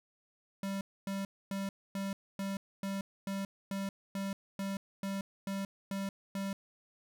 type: tone bursts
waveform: square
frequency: 196 Hz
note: G3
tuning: in tune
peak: -35 dBFS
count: 14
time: 0.63-6.53 s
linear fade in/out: 2 ms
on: 180 ms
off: 260 ms
effects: none